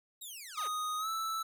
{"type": "linear sweep", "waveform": "10% pulse", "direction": "down", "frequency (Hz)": [3885, 329.6], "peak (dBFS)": -36, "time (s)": [0.21, 0.68], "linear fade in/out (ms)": 10}
{"type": "tone with pitch glide", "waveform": "square", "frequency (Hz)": [1244, 1317.2], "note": ["D#6", "E6"], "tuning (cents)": [-1, -2], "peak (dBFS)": -34, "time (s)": [0.57, 1.43], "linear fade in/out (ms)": 10, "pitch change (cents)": 99, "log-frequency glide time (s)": [0.98, 1.08]}
{"effects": []}